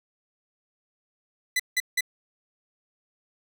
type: tone bursts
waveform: sawtooth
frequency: 1999 Hz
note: B6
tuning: 20 cents sharp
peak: -18 dBFS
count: 3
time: 1.56-2.008 s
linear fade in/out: 5 ms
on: 36 ms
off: 170 ms
effects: none